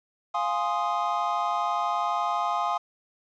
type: chord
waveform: triangle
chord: F minor seventh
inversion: none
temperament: equal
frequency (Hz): 698.5 / 830.6 / 1046.5 / 1244.5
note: F5 / Ab5 / C6 / Eb6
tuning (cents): 0 / 0 / 0 / 0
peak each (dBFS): -28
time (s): 0.34-2.78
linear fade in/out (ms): 10
effects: resampled to 16000 Hz + 9-bit